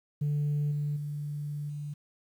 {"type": "tone with level steps", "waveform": "sine", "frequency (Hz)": 146.83, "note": "D3", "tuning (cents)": 0, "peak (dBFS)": [-24, -27, -32, -34], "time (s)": [0.21, 1.94], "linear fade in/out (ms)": 10, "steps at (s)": [0.71, 0.96, 1.69], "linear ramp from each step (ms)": 10, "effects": ["tanh soft clip ceiling -24 dBFS", "10-bit"]}